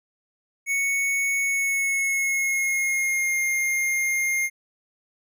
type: tone with pitch glide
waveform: square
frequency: 2217 to 2123 Hz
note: C#7 to C7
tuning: 0 to +25 cents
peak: -22 dBFS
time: 0.66-4.5 s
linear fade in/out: 50 ms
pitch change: -75 cents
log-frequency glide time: 1.4-3.41 s
effects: none